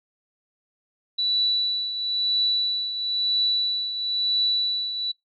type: tone with tremolo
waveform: sine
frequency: 3951 Hz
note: B7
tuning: in tune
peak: -18 dBFS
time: 1.18-5.12 s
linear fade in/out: 10 ms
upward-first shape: triangle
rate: 1 Hz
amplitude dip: 65%
effects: noise-tail reverb RT60 0.2 s tail -25 dB re dry